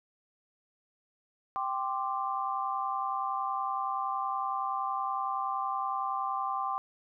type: chord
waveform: sine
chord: G suspended fourth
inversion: none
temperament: just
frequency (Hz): 784 / 1045.3 / 1176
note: G5 / C6 / D6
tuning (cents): 0 / -2 / +2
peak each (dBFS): -34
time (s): 1.56-6.78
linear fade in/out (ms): 0
effects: none